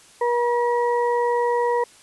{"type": "harmonic tone", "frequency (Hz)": 479.7, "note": "A#4", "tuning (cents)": 50, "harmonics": [1, 2, 4], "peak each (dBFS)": [-20, -22, -33], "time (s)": [0.21, 1.84], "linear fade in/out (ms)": 5, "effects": ["white hiss -50 dBFS RMS until 2.02 s", "resampled to 24000 Hz"]}